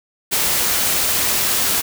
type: noise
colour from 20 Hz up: white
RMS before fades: -18 dBFS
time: 0.31-1.82 s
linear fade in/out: 20 ms
effects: none